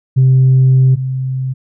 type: tone pair in turn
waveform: sine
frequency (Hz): 130.81 / 130.81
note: C3 / C3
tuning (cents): 0 / 0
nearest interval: unison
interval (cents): 0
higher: neither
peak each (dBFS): -4 / -15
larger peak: first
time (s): 0.16-0.96 / 0.96-1.54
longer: first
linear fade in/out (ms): 20
effects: tanh soft clip ceiling -3 dBFS